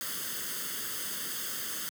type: noise with comb filter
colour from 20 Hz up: white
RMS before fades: -36 dBFS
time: 0.01-1.89 s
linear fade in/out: 0 ms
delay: 0.62 ms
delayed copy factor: +0.75
effects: high-pass 150 Hz 12 dB/octave